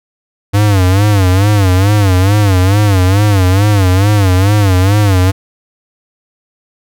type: tone with vibrato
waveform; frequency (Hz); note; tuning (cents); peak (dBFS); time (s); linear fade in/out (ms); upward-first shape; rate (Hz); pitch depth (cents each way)
square; 98; G2; 0; -7; 0.53-5.32; 20; sine; 2.3; 130
effects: none